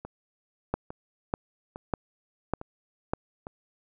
two click trains, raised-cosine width 1 ms, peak -12 / -24 dBFS, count 5 / 5, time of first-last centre 0.74-3.135 / 0.05-3.469 s, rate 1.67 / 1.17 Hz, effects none

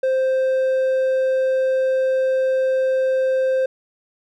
sine tone with hard clipping, 523.3 Hz, C5, in tune, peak -17 dBFS, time 0.03-3.66 s, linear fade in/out 5 ms, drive 3 dB, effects none

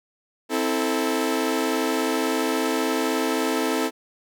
sawtooth chord, A minor, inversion first, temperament equal with one note detuned, 261.6 / 325.1 / 440 Hz, C4 / E4 / A4, 0 / -24 / 0 cents, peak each -22 dBFS, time 0.49-3.91 s, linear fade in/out 50 ms, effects none

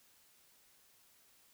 silence, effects white hiss -67 dBFS RMS until 1.53 s

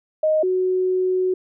sine tone pair in turn, 622.3 / 370 Hz, D#5 / F#4, 0 / 0 cents, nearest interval major sixth, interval 900 cents, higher first, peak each -15 / -17 dBFS, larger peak first, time 0.23-0.43 / 0.43-1.34 s, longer second, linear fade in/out 5 ms, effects none

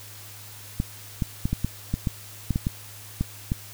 clicks, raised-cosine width 5 ms, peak -11 dBFS, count 12, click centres 0.801 / 1.222 / 1.455 / 1.53 / 1.646 / 1.94 / 2.072 / 2.507 / 2.559 / 2.669 / 3.21 / 3.519 s, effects added 103 Hz sine -46 dBFS peak until 3.73 s + white hiss -44 dBFS RMS until 3.73 s

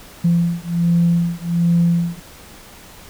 sine beating tone pair, 170.2 / 171.5 Hz, F3 / F3, -44 / -31 cents, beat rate 1.3 Hz, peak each -16 / -16 dBFS, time 0.24-2.2 s, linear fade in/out 10 ms, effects tanh soft clip ceiling -7 dBFS + pink hiss -41 dBFS RMS until 3.09 s

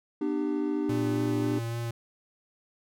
triangle chord, G major, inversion first, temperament equal with one note detuned, 246.9 / 300.4 / 392 Hz, B3 / D4 / G4, 0 / +39 / 0 cents, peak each -32 / -26 / -31 dBFS, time 0.21-1.59 s, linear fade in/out 5 ms
square tone with vibrato, 116.54 Hz, A#2, in tune, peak -31 dBFS, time 0.89-1.91 s, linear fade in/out 5 ms, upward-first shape sine, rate 3.6 Hz, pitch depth 15 cents each way
effects none

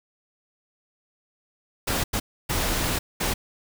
pink noise bursts at uneven times, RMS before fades -25 dBFS, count 4, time 1.87-2.04 / 2.13-2.2 / 2.49-2.99 / 3.2-3.34 s, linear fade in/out 10 ms, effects none

